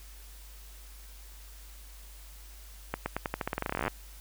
accelerating click train, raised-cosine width 0.5 ms, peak -15 dBFS, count 23, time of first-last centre 2.94-3.88 s, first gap 120 ms, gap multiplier 0.88, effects added 50 Hz sine -47 dBFS peak until 4.2 s + white hiss -54 dBFS RMS until 4.2 s

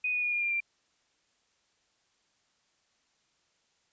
sine tone with pitch steps, 2489 / 2465 / 2441 / 2417 / 2393 / 2370 Hz, D#7 / D#7 / D#7 / D7 / D7 / D7, 0 / -17 / -34 / +49 / +32 / +15 cents, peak -27 dBFS, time 0.04-0.604 s, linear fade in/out 5 ms, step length 94 ms, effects white hiss -72 dBFS RMS until 3.92 s + resampled to 16000 Hz

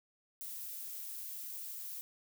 violet noise, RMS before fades -44 dBFS, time 0.41-2.01 s, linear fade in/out 0 ms, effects none

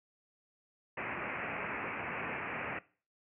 white low-pass noise, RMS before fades -39 dBFS, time 0.97-2.79 s, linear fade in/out 5 ms, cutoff 2600 Hz, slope 96 dB/octave, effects noise-tail reverb RT60 0.4 s tail -20 dB re dry + high-pass 100 Hz 12 dB/octave

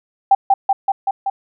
sine tone with echo, 785 Hz, G5, 2 cents sharp, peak -6 dBFS, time 0.31-0.35 s, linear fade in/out 5 ms, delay 190 ms, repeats 5, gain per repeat -2 dB, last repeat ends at 1.3 s, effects none

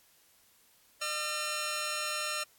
10% pulse tone pair together, 606 / 1360.4 Hz, D#5 / F6, -46 / -46 cents, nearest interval octave + major second, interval 1400 cents, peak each -28 / -26 dBFS, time 1.01-2.44 s, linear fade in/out 10 ms, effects white hiss -64 dBFS RMS until 2.58 s + AAC 64 kbps

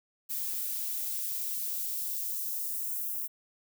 violet noise with high-pass filter sweep, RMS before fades -34 dBFS, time 0.29-3.28 s, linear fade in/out 20 ms, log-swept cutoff 720 to 10000 Hz, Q 0.71, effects none

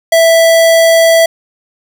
square tone, 659.3 Hz, E5, in tune, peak -5 dBFS, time 0.12-1.26 s, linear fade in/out 5 ms, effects none

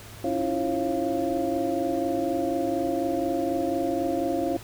sine tone cluster, 277 / 323 / 347.1 / 543 / 692 Hz, C#4 / E4 / F4 / C#5 / F5, -1 / -35 / -11 / -36 / -16 cents, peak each -30 dBFS, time 0.24-4.57 s, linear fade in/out 5 ms, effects added 106 Hz sine -45 dBFS peak until 4.63 s + pink hiss -45 dBFS RMS until 4.63 s

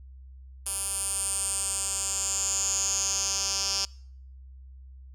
10% pulse tone with band-pass filter sweep, 196 Hz, G3, in tune, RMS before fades -29 dBFS, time 0.66-3.85 s, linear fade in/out 2 ms, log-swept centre 10000 to 5600 Hz, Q 6.6, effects noise-tail reverb RT60 0.6 s tail -25 dB re dry + added 65 Hz sine -44 dBFS peak until 5.14 s

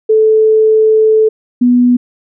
sine tone pair in turn, 436.7 / 245.5 Hz, A4 / B3, -13 / -10 cents, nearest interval minor seventh, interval 997 cents, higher first, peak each -5 dBFS, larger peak neither, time 0.09-1.29 / 1.61-1.97 s, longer first, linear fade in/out 10 ms, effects none

